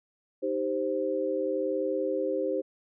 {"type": "chord", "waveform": "sine", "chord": "C minor", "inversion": "first", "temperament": "equal", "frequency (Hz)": [311.1, 392, 523.3], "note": ["Eb4", "G4", "C5"], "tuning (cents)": [0, 0, 0], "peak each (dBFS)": [-33, -31, -29], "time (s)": [0.42, 2.62], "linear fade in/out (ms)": 20, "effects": []}